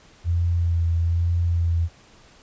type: tone with vibrato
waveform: sine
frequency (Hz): 84.9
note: F2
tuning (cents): -48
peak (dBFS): -18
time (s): 0.24-1.89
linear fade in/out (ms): 50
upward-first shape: sine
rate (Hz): 1.1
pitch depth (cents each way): 22
effects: pink hiss -52 dBFS RMS until 2.42 s + resampled to 16000 Hz